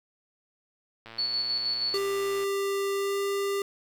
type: click train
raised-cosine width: 0.3 ms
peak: -28 dBFS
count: 158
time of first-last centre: 1.06-2.437 s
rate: 114 Hz
type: tone with tremolo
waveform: sine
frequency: 4435 Hz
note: C#8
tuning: in tune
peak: -25 dBFS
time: 1.18-1.98 s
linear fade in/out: 10 ms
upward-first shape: square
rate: 6.3 Hz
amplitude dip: 30%
type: tone with pitch glide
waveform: square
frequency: 395.8 to 398.1 Hz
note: G4 to G4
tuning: +17 to +27 cents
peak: -27 dBFS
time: 1.94-3.62 s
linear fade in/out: 2 ms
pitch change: +10 cents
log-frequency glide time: 2.94-3.19 s
effects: 10-bit